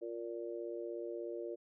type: harmonic tone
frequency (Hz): 116.54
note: A#2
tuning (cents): 0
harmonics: 3 / 4 / 5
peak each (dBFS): -42 / -44 / -46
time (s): 0.01-1.56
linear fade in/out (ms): 20
effects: none